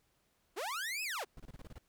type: linear two-way sweep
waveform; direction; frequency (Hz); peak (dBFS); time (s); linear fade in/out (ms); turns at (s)
sawtooth; up then down; 300.5 to 2637 to 300.5; -33; 0.56-1.25; 20; 1.03
type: noise bursts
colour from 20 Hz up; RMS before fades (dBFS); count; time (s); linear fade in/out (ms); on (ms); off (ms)
brown; -48; 8; 1.37-1.783; 2; 28; 27
effects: pink hiss -75 dBFS RMS until 1.88 s